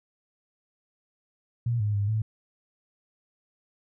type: tone with pitch steps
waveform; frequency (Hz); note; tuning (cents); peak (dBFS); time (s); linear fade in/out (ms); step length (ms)
sine; 118.3 / 104.6 / 101.5 / 109.3; A#2 / G#2 / G#2 / A2; +26 / +13 / -39 / -11; -23; 1.66-2.22; 5; 140
effects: none